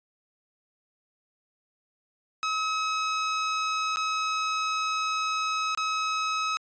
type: tone with dropouts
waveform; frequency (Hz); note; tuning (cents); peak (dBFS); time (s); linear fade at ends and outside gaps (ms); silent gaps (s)
sawtooth; 1280; D#6; +49; -22; 2.43-6.57; 0; 3.96-3.97 / 5.749-5.775
effects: resampled to 16000 Hz